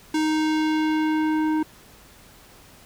square tone with low-pass filter sweep, 311.1 Hz, D#4, in tune, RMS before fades -22 dBFS, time 0.14-1.63 s, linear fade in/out 5 ms, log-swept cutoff 8000 to 1200 Hz, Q 0.82, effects pink hiss -50 dBFS RMS until 2.85 s

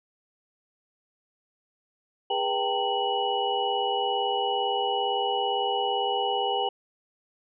sine tone cluster, 409.2 / 486.9 / 784 / 906 / 2933 Hz, G#4 / B4 / G5 / A#5 / F#7, -26 / -25 / 0 / -50 / -16 cents, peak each -31 / -32 / -27 / -33 / -31 dBFS, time 2.3-6.69 s, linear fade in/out 5 ms, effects none

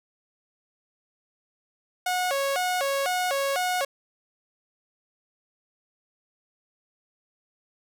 sawtooth tone with vibrato, 634 Hz, D#5, 32 cents sharp, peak -20 dBFS, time 2.06-3.85 s, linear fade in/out 5 ms, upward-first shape square, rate 2 Hz, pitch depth 240 cents each way, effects none

